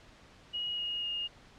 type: tone with pitch steps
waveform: sine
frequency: 2894 / 2869 / 2844 Hz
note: F#7 / F7 / F7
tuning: -39 / +46 / +31 cents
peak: -32 dBFS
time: 0.53-1.28 s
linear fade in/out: 20 ms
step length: 250 ms
effects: pink hiss -57 dBFS RMS until 1.58 s + low-pass 5000 Hz 12 dB/octave